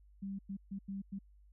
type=tone bursts at uneven times; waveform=sine; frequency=196 Hz; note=G3; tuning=in tune; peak=-38 dBFS; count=5; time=0.22-0.39 / 0.49-0.57 / 0.71-0.79 / 0.88-1.02 / 1.12-1.19 s; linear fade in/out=10 ms; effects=added 50 Hz sine -59 dBFS peak until 1.52 s